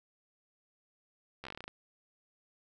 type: slowing click train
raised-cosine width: 0.3 ms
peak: -27 dBFS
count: 11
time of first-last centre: 1.44-1.679 s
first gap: 13 ms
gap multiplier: 1.13
effects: none